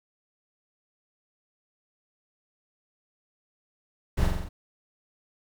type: noise with echo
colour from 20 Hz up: brown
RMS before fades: -24 dBFS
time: 4.17-4.27 s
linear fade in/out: 10 ms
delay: 44 ms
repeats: 5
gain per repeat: -3 dB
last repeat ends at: 4.49 s
effects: none